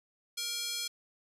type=tone with high-pass filter; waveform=square; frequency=470 Hz; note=A#4; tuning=14 cents sharp; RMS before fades=-36 dBFS; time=0.37-0.88 s; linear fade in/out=10 ms; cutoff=3900 Hz; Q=1.6; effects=resampled to 32000 Hz